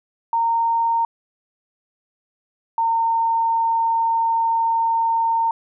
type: tone pair in turn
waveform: sine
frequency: 921 / 913.1 Hz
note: A#5 / A#5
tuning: -21 / -36 cents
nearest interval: unison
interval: 15 cents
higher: first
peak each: -16 dBFS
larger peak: neither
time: 0.33-1.05 / 2.78-5.51 s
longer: second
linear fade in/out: 2 ms
effects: none